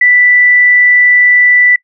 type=tone; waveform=sine; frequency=1975.5 Hz; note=B6; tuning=in tune; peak=-4 dBFS; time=0.01-1.76 s; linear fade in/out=5 ms; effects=noise-tail reverb RT60 0.1 s tail -23 dB re dry